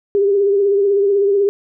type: tone with vibrato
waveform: sine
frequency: 400 Hz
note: G4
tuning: 35 cents sharp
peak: -11 dBFS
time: 0.15-1.49 s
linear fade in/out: 0 ms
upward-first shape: triangle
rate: 16 Hz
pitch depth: 53 cents each way
effects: none